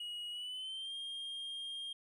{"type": "tone with pitch glide", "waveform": "triangle", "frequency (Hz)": [2900, 3218], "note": ["F#7", "G7"], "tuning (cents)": [-35, 45], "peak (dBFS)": -39, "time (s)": [0, 1.93], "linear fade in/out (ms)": 5, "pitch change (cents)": 180, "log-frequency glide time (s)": [0.31, 0.95], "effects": ["resampled to 32000 Hz"]}